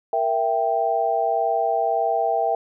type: chord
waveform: sine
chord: E diminished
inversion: second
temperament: equal with one note detuned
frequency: 466.2 / 662.3 / 784 Hz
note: Bb4 / E5 / G5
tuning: 0 / +8 / 0 cents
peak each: -26 / -22 / -22 dBFS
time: 0.13-2.55 s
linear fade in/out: 2 ms
effects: none